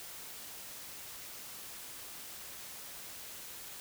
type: silence
effects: white hiss -47 dBFS RMS until 3.8 s